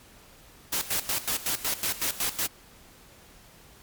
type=noise with tremolo; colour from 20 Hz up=white; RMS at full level=-27 dBFS; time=0.72-2.47 s; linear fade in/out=10 ms; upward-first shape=square; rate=5.4 Hz; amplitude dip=80%; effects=pink hiss -53 dBFS RMS until 3.82 s + MP3 96 kbps